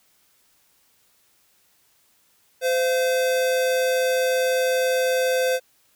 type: tone pair together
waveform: square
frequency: 514.7 / 687 Hz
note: C5 / F5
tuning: -29 / -29 cents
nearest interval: perfect fourth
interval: 500 cents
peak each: -20 / -30 dBFS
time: 2.61-5.6 s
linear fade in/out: 50 ms
effects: white hiss -62 dBFS RMS until 5.95 s